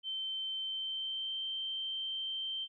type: tone with pitch glide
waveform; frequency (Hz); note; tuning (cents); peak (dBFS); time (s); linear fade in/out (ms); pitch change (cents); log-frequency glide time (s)
sine; 3100 to 3127; G7 to G7; -20 to -5; -35; 0.03-2.68; 50; +15; 0.62-1.38
effects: none